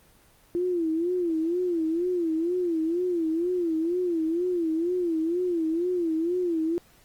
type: tone with vibrato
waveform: sine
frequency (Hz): 340.1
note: F4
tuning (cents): -46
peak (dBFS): -23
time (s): 0.55-6.78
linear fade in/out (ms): 0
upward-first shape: sine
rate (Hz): 2.1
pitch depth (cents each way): 120
effects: pink hiss -58 dBFS RMS until 7.04 s + Opus 24 kbps